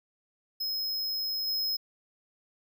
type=tone with level steps; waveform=square; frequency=5130 Hz; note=E8; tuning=48 cents flat; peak=-30 / -28 dBFS; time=0.6-1.77 s; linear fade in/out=10 ms; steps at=1.47 s; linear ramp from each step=5 ms; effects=none